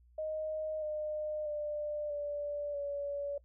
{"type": "tone with pitch steps", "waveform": "sine", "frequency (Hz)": [622.3, 608.8, 595.6, 582.6, 570], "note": ["D#5", "D#5", "D5", "D5", "C#5"], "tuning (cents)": [0, -38, 24, -14, 48], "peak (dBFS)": -34, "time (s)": [0.18, 3.38], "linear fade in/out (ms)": 5, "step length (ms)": 640, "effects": ["noise-tail reverb RT60 0.1 s tail -21 dB re dry", "added 60 Hz sine -60 dBFS peak until 3.44 s"]}